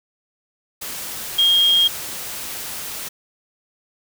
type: tone in noise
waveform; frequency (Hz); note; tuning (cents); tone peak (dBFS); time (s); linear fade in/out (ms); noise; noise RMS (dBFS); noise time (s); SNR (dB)
sine; 3239; G#7; -44; -12; 1.38-1.88; 10; white; -30; 0.81-3.09; +15
effects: none